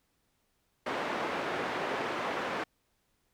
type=band-pass noise; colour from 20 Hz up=pink; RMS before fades=-34 dBFS; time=0.86-2.64 s; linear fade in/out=5 ms; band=350 to 2000 Hz; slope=12 dB/octave; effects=pink hiss -75 dBFS RMS until 3.33 s